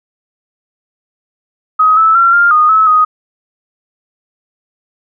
sine tone with pitch steps, 1263 / 1310 / 1366 / 1399 / 1232 / 1296 / 1249 Hz, D#6 / E6 / F6 / F6 / D#6 / E6 / D#6, +26 / -11 / -39 / +3 / -17 / -30 / +6 cents, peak -5 dBFS, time 1.79-3.05 s, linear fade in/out 10 ms, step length 180 ms, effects none

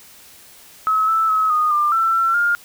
sine tone with pitch steps, 1286 / 1318 / 1283 / 1234 / 1195 / 1338 / 1348 / 1411 Hz, E6 / E6 / E6 / D#6 / D6 / E6 / E6 / F6, -43 / -1 / -47 / -15 / +30 / +25 / +38 / +17 cents, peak -14 dBFS, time 0.87-2.55 s, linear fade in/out 0 ms, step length 210 ms, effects white hiss -45 dBFS RMS until 2.64 s

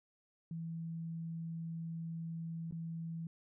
sine tone with dropouts, 164.81 Hz, E3, in tune, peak -39 dBFS, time 0.51-3.27 s, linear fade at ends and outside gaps 2 ms, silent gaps 2.711-2.723 s, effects none

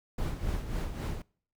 brown noise with tremolo, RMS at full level -31 dBFS, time 0.18-1.22 s, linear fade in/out 5 ms, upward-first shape sine, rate 3.7 Hz, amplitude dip 60%, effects noise-tail reverb RT60 0.5 s tail -25 dB re dry

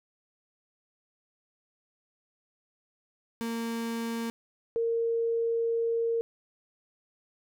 35% pulse / sine tone pair in turn, 230.1 / 461 Hz, A#3 / A#4, -22 / -19 cents, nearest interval octave, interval 1203 cents, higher second, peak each -29 / -25 dBFS, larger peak second, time 3.41-4.3 / 4.76-6.21 s, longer second, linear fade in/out 0 ms, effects none

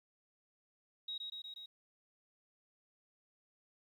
sine tone with echo, 3800 Hz, A#7, 33 cents sharp, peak -39 dBFS, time 1.08-1.18 s, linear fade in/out 5 ms, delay 120 ms, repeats 4, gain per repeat -2 dB, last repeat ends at 1.66 s, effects 12-bit

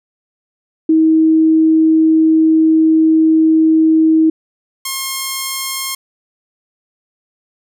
sine / 5% pulse tone pair in turn, 318.6 / 1071.6 Hz, D#4 / C6, +41 / +41 cents, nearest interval octave + major sixth, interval 2100 cents, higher second, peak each -7 dBFS, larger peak neither, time 0.89-4.3 / 4.85-5.95 s, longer first, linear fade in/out 5 ms, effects none

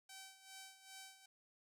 5% pulse tone with tremolo, 770 Hz, G5, 31 cents flat, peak -40 dBFS, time 0.09-1.26 s, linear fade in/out 5 ms, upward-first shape sine, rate 2.5 Hz, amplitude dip 75%, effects none

